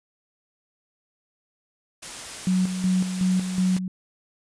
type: noise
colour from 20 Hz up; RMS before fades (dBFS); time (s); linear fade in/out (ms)
white; -36; 2.02-3.79; 10
type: tone with tremolo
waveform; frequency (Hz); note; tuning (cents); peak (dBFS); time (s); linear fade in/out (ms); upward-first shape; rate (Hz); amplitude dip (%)
sine; 185; F#3; 0; -18; 2.47-3.88; 2; square; 2.7; 60
effects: resampled to 22050 Hz